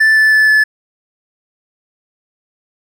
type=tone with pitch steps; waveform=triangle; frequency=1760 / 1749.9 / 1739.8 / 1729.8 Hz; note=A6 / A6 / A6 / A6; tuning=0 / -10 / -20 / -30 cents; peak=-5 dBFS; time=0-0.64 s; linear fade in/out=10 ms; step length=160 ms; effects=none